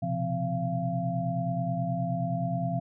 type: tone cluster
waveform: sine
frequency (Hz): 123.4 / 132.9 / 172.3 / 258.6 / 684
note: B2 / C3 / F3 / C4 / F5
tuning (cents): -1 / +27 / -23 / -20 / -36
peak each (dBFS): -34 / -34 / -31 / -38 / -32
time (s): 0.02-2.8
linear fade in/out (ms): 10
effects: none

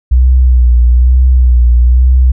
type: tone with vibrato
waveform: sine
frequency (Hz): 61.74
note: B1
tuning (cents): 0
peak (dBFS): -3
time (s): 0.11-2.32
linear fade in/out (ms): 10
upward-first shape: sine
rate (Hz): 1.1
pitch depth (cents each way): 57
effects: none

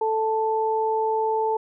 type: tone pair together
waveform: sine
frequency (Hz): 440.6 / 880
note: A4 / A5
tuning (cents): +2 / 0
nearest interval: octave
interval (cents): 1198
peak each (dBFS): -23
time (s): 0.01-1.57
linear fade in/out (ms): 5
effects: none

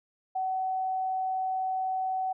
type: tone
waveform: sine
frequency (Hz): 754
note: F#5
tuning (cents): +32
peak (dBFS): -27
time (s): 0.35-2.33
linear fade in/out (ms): 10
effects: none

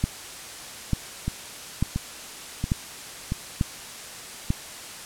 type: two click trains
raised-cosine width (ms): 5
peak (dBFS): -9 / -13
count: 6 / 4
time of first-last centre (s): 0.04-4.504 / 1.28-3.321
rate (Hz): 1.12 / 1.47
effects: white hiss -39 dBFS RMS until 5.05 s + low-pass 10000 Hz 12 dB/octave

